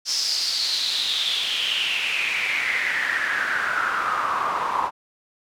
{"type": "noise with band-pass filter sweep", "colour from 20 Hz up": "pink", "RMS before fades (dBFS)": -24, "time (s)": [0.05, 4.91], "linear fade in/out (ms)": 50, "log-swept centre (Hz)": [5400, 960], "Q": 6.6, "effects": []}